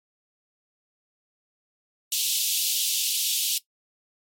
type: high-pass noise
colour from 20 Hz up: pink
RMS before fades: -25 dBFS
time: 2.12-3.58 s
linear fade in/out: 2 ms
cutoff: 2900 Hz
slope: 48 dB/octave
effects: noise-tail reverb RT60 0.1 s tail -17 dB re dry + MP3 64 kbps